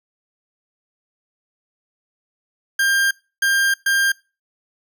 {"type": "tone bursts at uneven times", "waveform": "40% pulse", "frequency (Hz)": 1597, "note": "G6", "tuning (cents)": 32, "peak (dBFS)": -14, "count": 3, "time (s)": [[2.79, 3.11], [3.42, 3.74], [3.86, 4.12]], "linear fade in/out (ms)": 5, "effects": ["noise-tail reverb RT60 0.3 s tail -23 dB re dry"]}